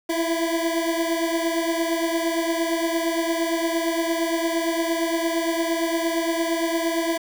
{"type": "beating tone pair", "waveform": "25% pulse", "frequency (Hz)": [329.6, 338.3], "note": ["E4", "E4"], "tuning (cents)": [0, 45], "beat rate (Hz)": 8.7, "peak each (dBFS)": [-19, -23], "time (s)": [0.09, 7.18], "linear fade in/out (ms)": 10, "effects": ["7-bit"]}